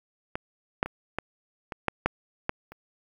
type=clicks; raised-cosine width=0.5 ms; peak=-15 / -8 / -19 / -13 / -19 / -8 / -7 / -10 / -29 dBFS; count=9; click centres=0.355 / 0.829 / 0.86 / 1.186 / 1.722 / 1.883 / 2.06 / 2.494 / 2.72 s; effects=8-bit